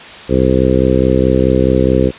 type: harmonic tone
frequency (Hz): 64.7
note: C2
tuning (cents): -19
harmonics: 1 / 2 / 3 / 4 / 5 / 6 / 7 / 8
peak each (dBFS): -17 / -17 / -17 / -17 / -17 / -17 / -17 / -17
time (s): 0.28-2.12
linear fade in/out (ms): 50
effects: white hiss -32 dBFS RMS until 2.18 s + resampled to 8000 Hz